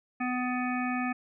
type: harmonic tone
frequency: 250 Hz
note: B3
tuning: 21 cents sharp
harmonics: 1 / 3 / 5 / 7 / 9 / 10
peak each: -30 / -35 / -37 / -38 / -40 / -40 dBFS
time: 0.2-1.13 s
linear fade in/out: 10 ms
effects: none